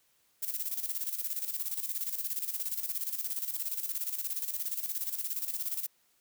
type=noise with tremolo; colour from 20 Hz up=violet; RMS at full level=-33 dBFS; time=0.42-5.87 s; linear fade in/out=10 ms; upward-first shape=square; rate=17 Hz; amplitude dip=65%; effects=white hiss -70 dBFS RMS until 6.2 s